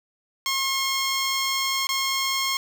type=tone with dropouts; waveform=10% pulse; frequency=1077 Hz; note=C6; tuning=50 cents sharp; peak=-14 dBFS; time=0.46-2.57 s; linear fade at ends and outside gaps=1 ms; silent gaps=1.87-1.89 s; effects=none